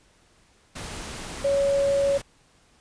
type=tone in noise; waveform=sine; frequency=558 Hz; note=C#5; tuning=11 cents sharp; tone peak=-19 dBFS; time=1.44-2.18 s; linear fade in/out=10 ms; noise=pink; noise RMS=-36 dBFS; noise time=0.75-2.22 s; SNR=+14 dB; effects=pink hiss -60 dBFS RMS until 2.8 s + resampled to 22050 Hz